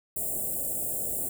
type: band-stop noise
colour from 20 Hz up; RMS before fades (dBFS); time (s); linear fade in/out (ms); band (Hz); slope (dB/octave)
white; -31; 0.16-1.29; 5; 750 to 7400; 96
effects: none